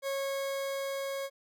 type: tone with level ramp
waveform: 40% pulse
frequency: 548 Hz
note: C#5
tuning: 20 cents flat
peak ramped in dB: -30 to -33 dBFS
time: 0.02-1.3 s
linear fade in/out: 50 ms
effects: none